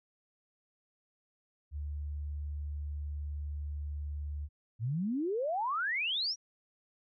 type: tone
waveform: sine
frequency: 73.42 Hz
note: D2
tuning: in tune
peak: -35 dBFS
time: 1.71-4.49 s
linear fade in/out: 50 ms
type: exponential sweep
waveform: sine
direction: up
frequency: 103.83 to 5870 Hz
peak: -30 dBFS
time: 4.79-6.36 s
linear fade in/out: 50 ms
effects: none